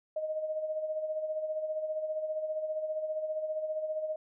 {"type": "tone with tremolo", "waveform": "sine", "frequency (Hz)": 622.3, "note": "D#5", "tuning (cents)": 0, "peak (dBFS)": -29, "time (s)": [0.16, 4.16], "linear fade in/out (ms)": 5, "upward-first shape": "sine", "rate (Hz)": 15, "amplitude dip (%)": 55, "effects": []}